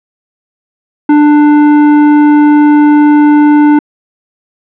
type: tone with tanh clipping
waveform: sine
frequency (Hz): 296.3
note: D4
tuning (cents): +15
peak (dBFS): -4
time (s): 1.09-3.79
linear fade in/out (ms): 5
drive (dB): 14
effects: low-pass 2000 Hz 12 dB/octave